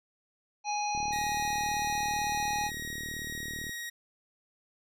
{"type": "harmonic tone", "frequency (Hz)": 830.6, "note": "G#5", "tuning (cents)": 0, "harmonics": [1, 3, 5, 7], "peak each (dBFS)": [-30, -38, -41, -39], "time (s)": [0.64, 2.71], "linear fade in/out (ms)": 50}
{"type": "click train", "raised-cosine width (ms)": 3, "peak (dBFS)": -31, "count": 105, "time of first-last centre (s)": [0.95, 3.694], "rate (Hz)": 37.9}
{"type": "tone", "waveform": "sawtooth", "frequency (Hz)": 1890, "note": "A#6", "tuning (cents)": 23, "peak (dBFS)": -33, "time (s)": [1.12, 3.9], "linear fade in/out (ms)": 10}
{"effects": []}